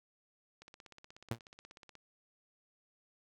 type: click train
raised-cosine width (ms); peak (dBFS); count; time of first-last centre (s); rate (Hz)
0.2; -36; 23; 0.62-1.953; 16.5
type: tone with exponential decay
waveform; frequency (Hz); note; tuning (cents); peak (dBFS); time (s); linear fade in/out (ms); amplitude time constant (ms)
sawtooth; 116.2; A#2; -5; -28; 1.31-1.39; 5; 17
effects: none